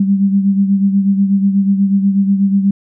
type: beating tone pair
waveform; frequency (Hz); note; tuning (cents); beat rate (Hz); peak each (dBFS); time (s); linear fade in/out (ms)
sine; 196 / 204.2; G3 / G#3; 0 / -29; 8.2; -10 / -18; 0-2.71; 5
effects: none